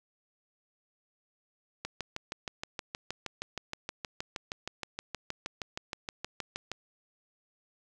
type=click train; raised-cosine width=0.2 ms; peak=-18 dBFS; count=32; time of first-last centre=1.85-6.717 s; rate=6.37 Hz; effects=none